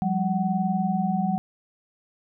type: tone cluster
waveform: sine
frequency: 178 / 198.4 / 749 Hz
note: F3 / G3 / F#5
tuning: +33 / +21 / +21 cents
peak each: -26 / -25 / -27 dBFS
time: 0.02-1.38 s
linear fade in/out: 0 ms
effects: none